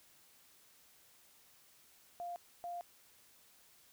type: tone bursts at uneven times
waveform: sine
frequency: 698.5 Hz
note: F5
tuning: in tune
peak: -40 dBFS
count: 2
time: 2.2-2.36 / 2.64-2.81 s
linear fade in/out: 0 ms
effects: white hiss -65 dBFS RMS until 3.92 s